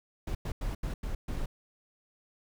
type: noise bursts at uneven times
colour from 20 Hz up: brown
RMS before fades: -33 dBFS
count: 6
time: 0.27-0.35 / 0.45-0.52 / 0.61-0.75 / 0.83-0.94 / 1.03-1.15 / 1.28-1.46 s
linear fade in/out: 5 ms
effects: none